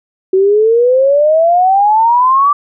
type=exponential sweep; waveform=sine; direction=up; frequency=373 to 1174.7 Hz; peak=-6 dBFS; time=0.33-2.53 s; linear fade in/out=5 ms; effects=none